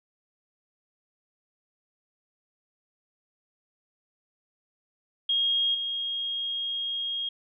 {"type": "tone with level steps", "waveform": "sine", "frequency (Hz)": 3258, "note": "G#7", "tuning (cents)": -34, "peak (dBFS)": [-22, -28], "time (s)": [5.29, 7.29], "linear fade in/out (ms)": 5, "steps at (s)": 5.74, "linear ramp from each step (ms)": 10, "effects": []}